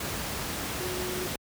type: tone in noise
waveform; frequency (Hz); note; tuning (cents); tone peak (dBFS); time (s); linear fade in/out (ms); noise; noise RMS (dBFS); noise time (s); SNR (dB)
sine; 363.7; F#4; -30; -34; 0.8-1.27; 5; pink; -33; 0-1.36; -4
effects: high-pass 60 Hz 12 dB/octave